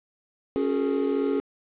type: tone cluster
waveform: triangle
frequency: 276.2 / 364.1 / 418.4 / 461 Hz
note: C#4 / F#4 / G#4 / A#4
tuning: -6 / -28 / +13 / -19 cents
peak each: -24 / -29 / -24 / -31 dBFS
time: 0.56-1.4 s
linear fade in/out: 0 ms
effects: resampled to 8000 Hz + 8-bit